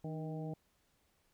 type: harmonic tone with a mistuned harmonic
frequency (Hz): 158.1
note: D#3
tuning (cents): +28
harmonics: 1 / 2 / 3 / 4 / 5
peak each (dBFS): -40 / -46 / -48 / -50 / -52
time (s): 0.04-0.54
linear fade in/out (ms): 5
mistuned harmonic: 2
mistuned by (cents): -55
effects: pink hiss -75 dBFS RMS until 1.33 s